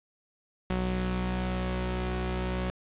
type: tone pair together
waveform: sawtooth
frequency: 61.78 / 185 Hz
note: B1 / F#3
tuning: +1 / 0 cents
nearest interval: octave + perfect fifth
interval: 1899 cents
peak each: -27 / -27 dBFS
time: 0.7-2.7 s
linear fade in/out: 0 ms
effects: resampled to 8000 Hz + 8-bit